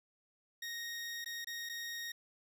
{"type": "tone with dropouts", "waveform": "20% pulse", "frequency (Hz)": 1867, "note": "A#6", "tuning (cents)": 2, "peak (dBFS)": -35, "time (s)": [0.62, 2.12], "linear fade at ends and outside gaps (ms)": 5, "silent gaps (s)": [[1.245, 1.259], [1.446, 1.47], [1.691, 1.695]], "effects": []}